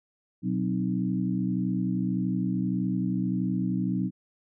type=harmonic tone with a mistuned harmonic; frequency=61.7 Hz; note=B1; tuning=1 cent flat; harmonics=2 / 3 / 4 / 5; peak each=-33 / -27 / -31 / -33 dBFS; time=0.42-4.11 s; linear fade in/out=50 ms; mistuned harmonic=4; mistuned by=+78 cents; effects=none